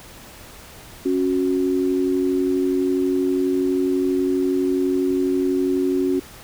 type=tone pair together; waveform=sine; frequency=275.5 / 367.7 Hz; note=C#4 / F#4; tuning=-11 / -11 cents; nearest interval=perfect fourth; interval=500 cents; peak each=-20 dBFS; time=1.05-6.2 s; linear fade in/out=10 ms; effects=pink hiss -42 dBFS RMS until 6.43 s